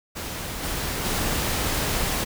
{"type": "noise with level steps", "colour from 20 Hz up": "pink", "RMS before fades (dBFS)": [-32, -28, -25], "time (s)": [0.15, 2.25], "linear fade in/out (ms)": 20, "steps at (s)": [0.62, 1.04], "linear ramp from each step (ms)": 20, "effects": []}